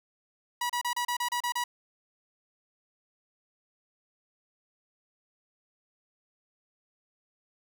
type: tone bursts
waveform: sawtooth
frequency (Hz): 969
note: B5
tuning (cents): -33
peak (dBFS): -24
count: 9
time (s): 0.61-1.64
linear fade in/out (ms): 5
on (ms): 86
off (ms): 32
effects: none